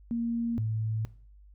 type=tone pair in turn; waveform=sine; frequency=233.1 / 110.01 Hz; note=A#3 / A2; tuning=0 / 0 cents; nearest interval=octave + minor second; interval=1300 cents; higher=first; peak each=-27 dBFS; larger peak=neither; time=0.11-0.58 / 0.58-1.05 s; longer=neither; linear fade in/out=0 ms; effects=noise-tail reverb RT60 0.5 s tail -19 dB re dry + added 50 Hz sine -51 dBFS peak until 1.54 s